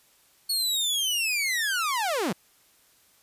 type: linear sweep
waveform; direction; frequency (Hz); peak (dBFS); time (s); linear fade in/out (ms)
sawtooth; down; 4400 to 146.83; -21; 0.49-2.33; 10
effects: white hiss -61 dBFS RMS until 3.22 s + resampled to 32000 Hz